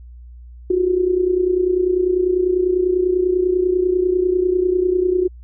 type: tone with amplitude modulation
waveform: sine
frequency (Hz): 364.3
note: F#4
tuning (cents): -27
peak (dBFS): -11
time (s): 0.7-5.28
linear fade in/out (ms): 5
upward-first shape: sine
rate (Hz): 30.1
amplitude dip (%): 70
effects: added 60 Hz sine -36 dBFS peak until 5.43 s